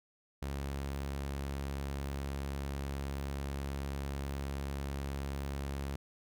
sawtooth tone, 69.3 Hz, C#2, in tune, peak -32 dBFS, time 0.42-5.96 s, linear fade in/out 5 ms, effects none

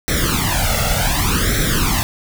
pink noise with flanger, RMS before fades -17 dBFS, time 0.08-2.03 s, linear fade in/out 0 ms, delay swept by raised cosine 0.52 to 1.48 ms, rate 0.67 Hz, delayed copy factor +0.95, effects none

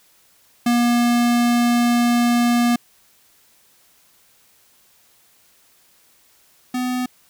square tone pair in turn, 239.2 / 250.8 Hz, A#3 / B3, +45 / +27 cents, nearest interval minor second, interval 82 cents, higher second, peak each -15 / -21 dBFS, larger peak first, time 0.66-2.76 / 6.74-7.06 s, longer first, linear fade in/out 5 ms, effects white hiss -56 dBFS RMS until 7.29 s

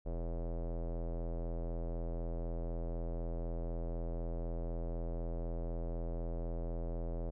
square tone with low-pass filter, 42 Hz, E1, 33 cents sharp, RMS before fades -38 dBFS, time 0.05-7.31 s, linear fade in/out 20 ms, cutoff 570 Hz, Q 2.9, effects none

